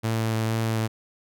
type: tone with vibrato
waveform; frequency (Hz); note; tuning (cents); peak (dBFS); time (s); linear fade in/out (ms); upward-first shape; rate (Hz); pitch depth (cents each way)
sawtooth; 111.9; A2; +30; -19; 0.03-0.88; 20; triangle; 2.2; 15
effects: none